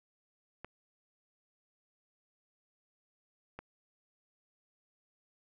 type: clicks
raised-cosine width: 0.5 ms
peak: -28 dBFS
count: 2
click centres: 0.646 / 3.59 s
effects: none